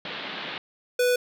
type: band-pass noise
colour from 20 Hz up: white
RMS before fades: -35 dBFS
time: 0.05-0.58 s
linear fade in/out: 2 ms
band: 140 to 3900 Hz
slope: 48 dB/octave
type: tone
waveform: square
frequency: 493.9 Hz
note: B4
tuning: in tune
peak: -20 dBFS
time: 0.99-1.16 s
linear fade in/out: 5 ms
effects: none